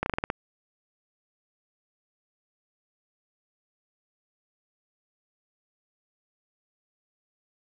slowing click train, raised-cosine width 0.5 ms, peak -11 dBFS, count 7, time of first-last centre 0.03-0.301 s, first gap 31 ms, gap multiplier 1.15, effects none

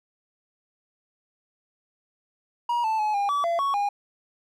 triangle tone with pitch steps, 954 / 880 / 851 / 806 / 1148 / 680 / 1112 / 813 Hz, A#5 / A5 / G#5 / G5 / D6 / F5 / C#6 / G#5, +40 / 0 / +42 / +48 / -40 / -46 / +5 / -37 cents, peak -20 dBFS, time 2.69-3.89 s, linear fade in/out 5 ms, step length 150 ms, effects none

